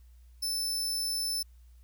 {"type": "tone", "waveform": "sawtooth", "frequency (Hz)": 5280, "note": "E8", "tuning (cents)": 2, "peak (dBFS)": -27, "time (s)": [0.42, 1.43], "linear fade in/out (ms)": 10, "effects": ["added 60 Hz sine -52 dBFS peak until 1.83 s", "white hiss -72 dBFS RMS until 1.83 s"]}